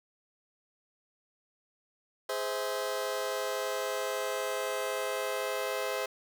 sawtooth chord, Ab augmented, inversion none, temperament just, 415.3 / 519.1 / 648.9 Hz, Ab4 / C5 / E5, 0 / -14 / -27 cents, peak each -33 / -30 / -33 dBFS, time 2.29-6.06 s, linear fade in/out 5 ms, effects none

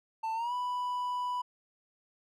triangle tone with pitch glide, 891 to 988.6 Hz, A5 to B5, +22 to +1 cents, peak -29 dBFS, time 0.23-1.42 s, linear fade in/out 10 ms, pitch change +179 cents, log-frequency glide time 0.34-0.53 s, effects none

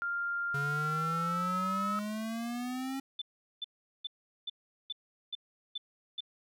sine tone with pitch glide, 1396.9 to 1288.4 Hz, F6 to E6, 0 to -40 cents, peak -31 dBFS, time 0.02-1.99 s, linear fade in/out 0 ms, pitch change -140 cents, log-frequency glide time 0.71-1.6 s
square exponential sweep, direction up, 140 to 271.7 Hz, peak -35 dBFS, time 0.54-3 s, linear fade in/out 5 ms
sine tone bursts, 3520 Hz, A7, in tune, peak -34 dBFS, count 8, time 3.19-6.206 s, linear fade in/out 5 ms, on 27 ms, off 400 ms
effects none

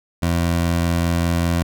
20% pulse tone, 85.1 Hz, F2, 44 cents flat, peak -12 dBFS, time 0.22-1.63 s, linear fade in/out 10 ms, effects none

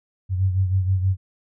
sine beating tone pair, 93.6 / 99.9 Hz, F#2 / G2, +20 / +33 cents, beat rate 6.3 Hz, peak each -18 / -26 dBFS, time 0.29-1.17 s, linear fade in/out 50 ms, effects none

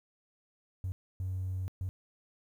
triangle tone bursts at uneven times, 93.2 Hz, F#2, 13 cents sharp, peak -29 dBFS, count 3, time 0.84-0.92 / 1.2-1.68 / 1.81-1.89 s, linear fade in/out 0 ms, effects tanh soft clip ceiling -29 dBFS + 11-bit

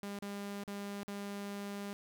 sawtooth tone with dropouts, 201.5 Hz, G3, 48 cents sharp, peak -36 dBFS, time 0.03-1.93 s, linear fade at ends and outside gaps 0 ms, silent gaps 0.189-0.223 / 0.637-0.678 / 1.032-1.08 s, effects none

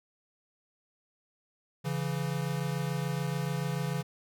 square tone pair together, 139.79 / 166.7 Hz, C#3 / E3, +15 / +20 cents, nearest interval minor third, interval 305 cents, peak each -33 / -34 dBFS, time 1.84-4.03 s, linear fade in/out 20 ms, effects none

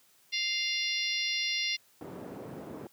harmonic tone, 698.5 Hz, F5, in tune, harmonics 3 / 4 / 5 / 6 / 7 / 8, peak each -34 / -35 / -36 / -37 / -37 / -38 dBFS, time 0.32-1.77 s, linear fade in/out 20 ms
white band-pass noise, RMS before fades -43 dBFS, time 2.01-2.87 s, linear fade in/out 2 ms, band 130 to 420 Hz, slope 12 dB/octave
effects white hiss -64 dBFS RMS until 2.92 s + high-pass 80 Hz 12 dB/octave

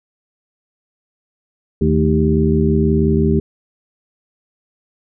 harmonic tone with a mistuned harmonic, 78.6 Hz, D#2, 18 cents sharp, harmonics 1 / 2 / 3 / 4 / 5, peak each -18 / -17 / -17 / -22 / -18 dBFS, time 1.81-3.4 s, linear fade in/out 5 ms, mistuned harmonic 3, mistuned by -95 cents, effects none

